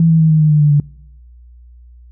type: tone with pitch steps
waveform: sine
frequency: 164.81 / 161.89 / 159.01 / 156.19 / 153.42 / 150.7 / 148.02 / 145.39 Hz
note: E3 / E3 / D#3 / D#3 / D#3 / D3 / D3 / D3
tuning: 0 / -31 / +38 / +7 / -24 / +45 / +14 / -17 cents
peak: -7 dBFS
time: 0-0.8 s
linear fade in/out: 2 ms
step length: 100 ms
effects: noise-tail reverb RT60 0.9 s tail -26 dB re dry + added 60 Hz sine -38 dBFS peak until 2.11 s